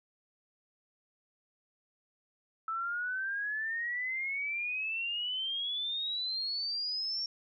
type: exponential sweep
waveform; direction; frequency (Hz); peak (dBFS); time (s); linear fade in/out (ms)
sine; up; 1309 to 5530; -32; 2.68-7.26; 2
effects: none